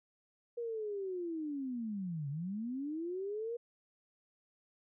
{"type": "linear two-way sweep", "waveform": "sine", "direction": "down then up", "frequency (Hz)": [479.8, 136.2, 479.8], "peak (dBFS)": -36, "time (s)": [0.57, 3.57], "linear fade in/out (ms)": 10, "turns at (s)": 2.29, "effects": []}